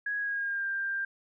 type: tone with pitch glide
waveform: sine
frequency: 1661.2 to 1588.9 Hz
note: G#6 to G6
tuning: 0 to +23 cents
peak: -29 dBFS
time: 0.06-1.05 s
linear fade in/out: 5 ms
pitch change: -77 cents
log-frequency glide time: 0.18-0.67 s
effects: none